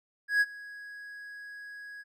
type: tone with ADSR envelope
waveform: triangle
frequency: 1661.2 Hz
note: G#6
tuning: in tune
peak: -18 dBFS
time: 0.28-2.04 s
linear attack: 130 ms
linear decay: 39 ms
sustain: -22 dB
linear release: 33 ms
effects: none